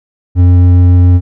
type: tone with hard clipping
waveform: sine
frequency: 89.3 Hz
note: F2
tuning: 39 cents sharp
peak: -4 dBFS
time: 0.35-1.21 s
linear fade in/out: 50 ms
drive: 6 dB
effects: none